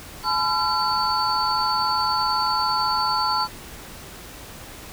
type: tone cluster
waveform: sine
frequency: 857 / 1015 / 1361 / 4495 Hz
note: A5 / B5 / F6 / C#8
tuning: -46 / +47 / -45 / +23 cents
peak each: -25 dBFS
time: 0.23-3.48 s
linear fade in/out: 50 ms
effects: pink hiss -40 dBFS RMS until 4.92 s